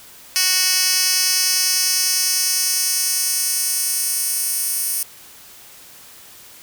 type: tone with high-pass filter sweep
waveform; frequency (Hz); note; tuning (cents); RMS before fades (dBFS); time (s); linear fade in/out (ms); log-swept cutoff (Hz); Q
10% pulse; 370; F#4; 0; -19; 0.36-5.03; 0; 4100 to 9900; 1.2
effects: white hiss -43 dBFS RMS until 6.62 s